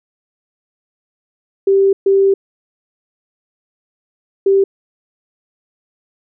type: tone bursts at uneven times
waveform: sine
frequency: 391.1 Hz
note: G4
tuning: 4 cents flat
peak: -8 dBFS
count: 3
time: 1.67-1.93 / 2.06-2.34 / 4.46-4.64 s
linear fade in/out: 5 ms
effects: none